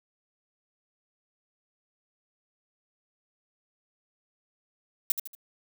violet noise with echo, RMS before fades -23 dBFS, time 5.1-5.12 s, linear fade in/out 2 ms, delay 77 ms, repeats 3, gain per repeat -8 dB, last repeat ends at 5.351 s, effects none

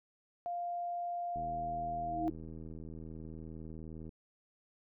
sine tone, 698.5 Hz, F5, in tune, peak -35 dBFS, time 0.46-2.28 s, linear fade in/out 0 ms
click train, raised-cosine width 3 ms, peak -35 dBFS, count 219, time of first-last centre 1.36-4.092 s, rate 79.8 Hz
sine tone with exponential growth, 320.4 Hz, E4, 49 cents flat, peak -29 dBFS, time 1.94-2.3 s, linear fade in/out 5 ms, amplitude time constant 77 ms
effects none

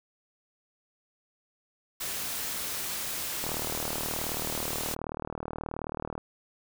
white noise, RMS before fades -34 dBFS, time 2-4.95 s, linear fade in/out 10 ms
click train, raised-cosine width 1 ms, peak -20 dBFS, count 107, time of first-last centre 3.44-6.179 s, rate 38.7 Hz
effects none

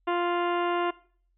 harmonic tone with a mistuned harmonic, 349.2 Hz, F4, in tune, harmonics 1 / 2 / 3 / 4 / 5 / 6 / 7 / 8 / 9 / 10, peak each -27 / -30 / -30 / -36 / -41 / -42 / -47 / -41 / -51 / -52 dBFS, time 0.07-0.91 s, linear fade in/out 10 ms, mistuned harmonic 9, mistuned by -30 cents, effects noise-tail reverb RT60 0.5 s tail -20 dB re dry + added 44 Hz sine -67 dBFS peak until 1.37 s

